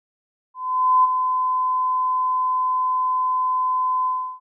sine tone with ADSR envelope, 1019 Hz, C6, 46 cents flat, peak -11 dBFS, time 0.54-4.4 s, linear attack 500 ms, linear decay 22 ms, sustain -7 dB, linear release 340 ms, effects none

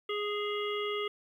harmonic tone with a mistuned harmonic, 415.3 Hz, G#4, in tune, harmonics 1 / 3 / 5 / 7 / 8, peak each -33 / -38 / -40 / -41 / -42 dBFS, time 0.09-1.08 s, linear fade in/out 5 ms, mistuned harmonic 7, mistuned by -31 cents, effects 11-bit

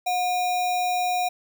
sine tone with sample-and-hold, 723 Hz, F#5, 40 cents flat, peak -21 dBFS, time 0.06-1.29 s, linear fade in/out 10 ms, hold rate 3150 Hz, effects none

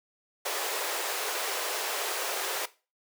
pink high-pass noise, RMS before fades -32 dBFS, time 0.45-2.66 s, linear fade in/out 10 ms, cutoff 390 Hz, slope 48 dB/octave, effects noise-tail reverb RT60 0.3 s tail -17 dB re dry

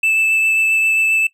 triangle tone with vibrato, 2634 Hz, E7, 2 cents flat, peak -11 dBFS, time 0.03-1.27 s, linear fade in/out 5 ms, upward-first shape triangle, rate 7.5 Hz, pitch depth 9 cents each way, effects noise-tail reverb RT60 0.1 s tail -18 dB re dry

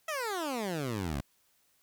15% pulse exponential sweep, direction down, 659.3 to 63.5 Hz, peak -26 dBFS, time 0.08-1.21 s, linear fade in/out 5 ms, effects white hiss -70 dBFS RMS until 1.82 s

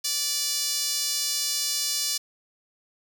sawtooth tone with high-pass filter, 585 Hz, D5, 7 cents flat, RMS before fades -27 dBFS, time 0.04-2.18 s, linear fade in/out 10 ms, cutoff 5000 Hz, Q 2.2, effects none

